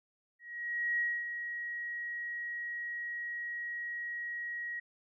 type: tone with ADSR envelope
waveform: sine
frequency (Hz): 1900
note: A#6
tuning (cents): +33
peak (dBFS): -28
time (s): 0.39-4.8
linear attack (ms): 600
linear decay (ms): 250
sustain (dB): -8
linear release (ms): 9
effects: none